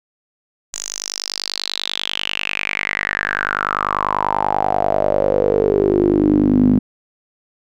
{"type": "tone with band-pass filter sweep", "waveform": "sawtooth", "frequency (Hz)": 50.2, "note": "G1", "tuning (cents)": 42, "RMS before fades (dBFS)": -18, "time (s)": [0.73, 6.79], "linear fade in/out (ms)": 5, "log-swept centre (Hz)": [7000, 230], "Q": 6.9, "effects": []}